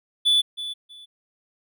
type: tone with echo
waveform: triangle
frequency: 3467 Hz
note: A7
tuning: 26 cents flat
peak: -14 dBFS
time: 0.25-0.42 s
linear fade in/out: 20 ms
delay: 320 ms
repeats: 2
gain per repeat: -13 dB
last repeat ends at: 1.06 s
effects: none